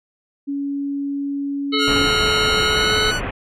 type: tone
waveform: sine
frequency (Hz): 281.1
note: C#4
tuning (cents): +24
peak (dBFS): -21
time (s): 0.47-2.08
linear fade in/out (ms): 20
type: harmonic tone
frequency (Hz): 431.4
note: A4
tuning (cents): -34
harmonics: 1 / 3 / 5 / 7 / 9 / 10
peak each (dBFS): -23 / -25 / -26 / -24 / -24 / -25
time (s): 1.72-3.12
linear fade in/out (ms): 20
type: tone with pitch glide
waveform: sawtooth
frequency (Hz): 1411 to 1481.2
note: F6 to F#6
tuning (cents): +17 to +1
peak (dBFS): -17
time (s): 1.78-3.21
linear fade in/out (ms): 50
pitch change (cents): +84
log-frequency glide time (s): 2.56-2.98
type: low-pass noise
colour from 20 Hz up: pink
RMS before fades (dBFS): -25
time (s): 1.87-3.31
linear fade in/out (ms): 10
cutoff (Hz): 2800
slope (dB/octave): 48
effects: low-pass 9000 Hz 12 dB/octave